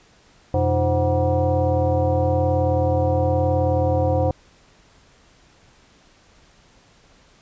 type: tone with frequency modulation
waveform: sine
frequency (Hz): 306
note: D#4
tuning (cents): -29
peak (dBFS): -16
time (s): 0.54-4.31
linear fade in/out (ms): 2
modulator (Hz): 217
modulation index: 1.9
effects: pink hiss -54 dBFS RMS until 7.41 s + resampled to 16000 Hz